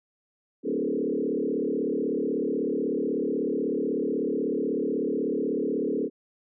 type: tone with frequency modulation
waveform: sine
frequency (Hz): 350.5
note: F4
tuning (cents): +6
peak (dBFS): -24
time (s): 0.63-6.1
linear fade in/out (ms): 50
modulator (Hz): 36.2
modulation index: 3.3
effects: none